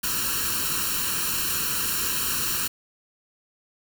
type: noise with comb filter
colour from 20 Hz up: white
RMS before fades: -26 dBFS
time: 0.03-2.68 s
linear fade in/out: 10 ms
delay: 0.71 ms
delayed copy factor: +0.9
effects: none